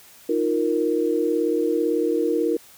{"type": "chord", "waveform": "sine", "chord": "Eb suspended second", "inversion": "none", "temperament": "equal", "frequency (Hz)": [311.1, 349.2, 466.2], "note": ["Eb4", "F4", "Bb4"], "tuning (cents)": [0, 0, 0], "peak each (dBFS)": [-24, -24, -22], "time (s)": [0.29, 2.57], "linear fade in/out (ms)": 5, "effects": ["white hiss -49 dBFS RMS until 2.77 s"]}